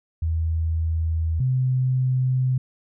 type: tone pair in turn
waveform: sine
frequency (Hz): 81.1 / 128.74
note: E2 / C3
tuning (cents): -28 / -28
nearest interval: minor sixth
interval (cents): 800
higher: second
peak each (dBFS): -20 / -18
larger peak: second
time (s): 0.22-1.4 / 1.4-2.58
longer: neither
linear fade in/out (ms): 5
effects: none